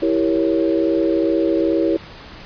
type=chord; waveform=sine; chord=E diminished seventh; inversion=none; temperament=equal; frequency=329.6 / 392 / 466.2 / 554.4 Hz; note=E4 / G4 / Bb4 / Db5; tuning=0 / 0 / 0 / 0 cents; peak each=-17 / -22 / -23 / -22 dBFS; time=0.02-1.97 s; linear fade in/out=5 ms; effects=pink hiss -38 dBFS RMS until 2.45 s + resampled to 11025 Hz

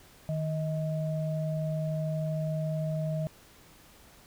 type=tone pair together; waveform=sine; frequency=155.56 / 632.2 Hz; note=D#3 / D#5; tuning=0 / +27 cents; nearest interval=2 octaves; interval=2427 cents; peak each=-29 / -35 dBFS; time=0.29-3.27 s; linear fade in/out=0 ms; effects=pink hiss -56 dBFS RMS until 4.26 s

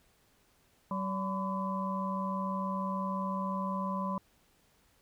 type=harmonic tone with a mistuned harmonic; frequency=190.7 Hz; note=G3; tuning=47 cents flat; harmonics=1 / 3 / 5 / 6; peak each=-34 / -41 / -35 / -44 dBFS; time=0.91-4.18 s; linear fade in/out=2 ms; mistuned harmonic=5; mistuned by=+100 cents; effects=pink hiss -68 dBFS RMS until 5.01 s

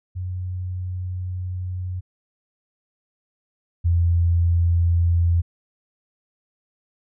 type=tone pair in turn; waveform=sine; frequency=91.2 / 85.47 Hz; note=F#2 / F2; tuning=-24 / -37 cents; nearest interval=minor second; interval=113 cents; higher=first; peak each=-25 / -15 dBFS; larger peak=second; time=0.15-2.01 / 3.84-5.42 s; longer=first; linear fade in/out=20 ms; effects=none

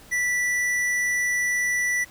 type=tone with hard clipping; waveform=sine; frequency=1967 Hz; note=B6; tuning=7 cents flat; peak=-23 dBFS; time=0.11-2.05 s; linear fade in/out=20 ms; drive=11 dB; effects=pink hiss -49 dBFS RMS until 2.1 s

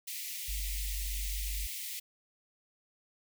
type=high-pass noise; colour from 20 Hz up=white; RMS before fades=-40 dBFS; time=0.07-2 s; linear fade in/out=10 ms; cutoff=1900 Hz; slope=96 dB/octave
type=tone; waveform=sine; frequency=48.66 Hz; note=G1; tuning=12 cents flat; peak=-34 dBFS; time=0.48-1.67 s; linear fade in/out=10 ms
effects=none

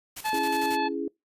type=noise with tremolo; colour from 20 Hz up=white; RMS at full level=-37 dBFS; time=0.16-0.77 s; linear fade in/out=10 ms; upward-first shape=square; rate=11 Hz; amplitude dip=65%
type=harmonic tone; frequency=866 Hz; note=A5; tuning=28 cents flat; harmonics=1 / 2 / 3 / 4 / 5; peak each=-26 / -34 / -36 / -42 / -39 dBFS; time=0.24-0.89 s; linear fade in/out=20 ms
type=chord; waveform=sine; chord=C# minor; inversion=none; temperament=just; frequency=277.2 / 332.6 / 415.8 Hz; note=C#4 / E4 / G#4; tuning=0 / +16 / +2 cents; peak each=-32 dBFS; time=0.33-1.08 s; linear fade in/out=2 ms
effects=noise-tail reverb RT60 0.2 s tail -25 dB re dry + resampled to 32000 Hz

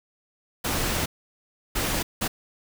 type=noise bursts at uneven times; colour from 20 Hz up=pink; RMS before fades=-26 dBFS; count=3; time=0.64-1.06 / 1.75-2.03 / 2.21-2.28 s; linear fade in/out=10 ms; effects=none

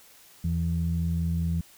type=tone pair together; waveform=sine; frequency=82.41 / 167.22 Hz; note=E2 / E3; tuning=0 / +25 cents; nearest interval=octave; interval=1225 cents; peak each=-26 dBFS; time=0.44-1.61 s; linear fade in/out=5 ms; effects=tanh soft clip ceiling -17 dBFS + white hiss -54 dBFS RMS until 1.77 s

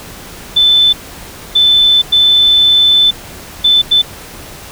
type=tone bursts at uneven times; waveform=sine; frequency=3520 Hz; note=A7; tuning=in tune; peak=-5 dBFS; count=5; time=0.56-0.93 / 1.55-2.02 / 2.12-3.11 / 3.64-3.82 / 3.91-4.02 s; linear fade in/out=10 ms; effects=pink hiss -31 dBFS RMS until 4.71 s

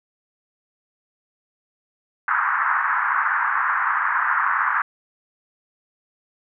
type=band-pass noise; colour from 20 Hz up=white; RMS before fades=-21 dBFS; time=2.28-4.82 s; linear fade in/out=2 ms; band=950 to 1700 Hz; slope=48 dB/octave; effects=none

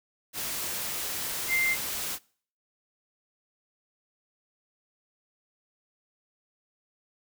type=tone in noise; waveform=sine; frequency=2093 Hz; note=C7; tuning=in tune; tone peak=-23 dBFS; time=1.48-1.77 s; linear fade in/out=50 ms; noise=white; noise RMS=-33 dBFS; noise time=0.33-2.19 s; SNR=+7 dB; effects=noise-tail reverb RT60 0.5 s tail -24 dB re dry

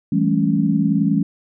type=chord; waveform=sine; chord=A dominant seventh; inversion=second; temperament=equal with one note detuned; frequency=164.81 / 196 / 214.9 / 277.2 Hz; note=E3 / G3 / A3 / C#4; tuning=0 / 0 / -41 / 0 cents; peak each=-20 dBFS; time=0.12-1.23 s; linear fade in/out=5 ms; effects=none

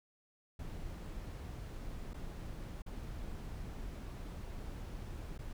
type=noise with dropouts; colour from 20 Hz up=brown; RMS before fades=-44 dBFS; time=0.59-5.53 s; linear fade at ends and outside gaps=5 ms; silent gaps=2.135-2.141 / 2.821-2.862 / 5.379-5.389 s; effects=none

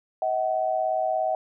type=tone pair together; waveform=sine; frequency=637 / 754 Hz; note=D#5 / F#5; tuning=+41 / +32 cents; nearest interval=minor third; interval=291 cents; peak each=-25 dBFS; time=0.22-1.35 s; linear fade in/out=2 ms; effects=none

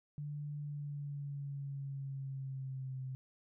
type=tone with pitch glide; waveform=sine; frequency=146.83 to 130.81 Hz; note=D3 to C3; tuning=0 to 0 cents; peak=-39 dBFS; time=0.18-3.15 s; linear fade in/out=0 ms; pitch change=-200 cents; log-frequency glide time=0.59-3.01 s; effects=none

